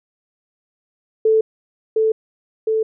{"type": "tone with echo", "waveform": "sine", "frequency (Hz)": 440, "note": "A4", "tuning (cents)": 0, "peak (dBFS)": -11, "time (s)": [1.25, 1.41], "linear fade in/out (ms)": 5, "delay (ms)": 710, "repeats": 2, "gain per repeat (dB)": -2, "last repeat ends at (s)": 2.83, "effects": []}